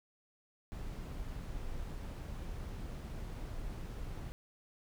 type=noise; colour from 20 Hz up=brown; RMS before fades=-42 dBFS; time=0.72-4.32 s; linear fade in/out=0 ms; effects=none